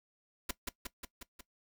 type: noise with echo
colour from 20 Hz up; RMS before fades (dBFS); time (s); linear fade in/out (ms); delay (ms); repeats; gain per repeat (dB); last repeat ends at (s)
pink; -34; 0.49-0.51; 5; 180; 5; -3; 1.41
effects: noise-tail reverb RT60 0.1 s tail -18 dB re dry